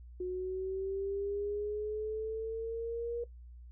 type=linear sweep; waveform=sine; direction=up; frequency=362.2 to 475.2 Hz; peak=-33 dBFS; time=0.2-3.24 s; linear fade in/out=5 ms; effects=noise-tail reverb RT60 0.1 s tail -17 dB re dry + added 60 Hz sine -48 dBFS peak until 3.71 s